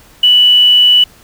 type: tone with quantisation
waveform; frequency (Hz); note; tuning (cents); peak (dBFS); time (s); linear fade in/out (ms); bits
sine; 2960; F#7; 0; -4; 0.23-1.04; 5; 5
effects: pink hiss -43 dBFS RMS until 1.23 s